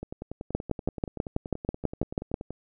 two click trains, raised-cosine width 2 ms, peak -12 / -22 dBFS, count 12 / 27, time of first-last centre 0.55-2.342 / 0.03-2.506 s, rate 6.14 / 10.5 Hz, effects none

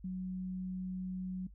sine tone, 185 Hz, F#3, in tune, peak -36 dBFS, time 0.04-1.47 s, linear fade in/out 5 ms, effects noise-tail reverb RT60 0.1 s tail -19 dB re dry + added 50 Hz sine -52 dBFS peak until 1.54 s

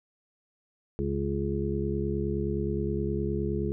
harmonic tone, 69.6 Hz, C#2, 8 cents sharp, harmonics 1 / 2 / 3 / 5 / 6, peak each -33 / -33 / -33 / -33 / -33 dBFS, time 0.99-3.72 s, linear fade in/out 0 ms, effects none

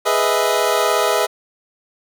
25% pulse chord, E major seventh, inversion first, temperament equal, 415.3 / 493.9 / 622.3 / 659.3 Hz, G#4 / B4 / D#5 / E5, 0 / 0 / 0 / 0 cents, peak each -17 dBFS, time 0.05-1.27 s, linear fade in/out 20 ms, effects none

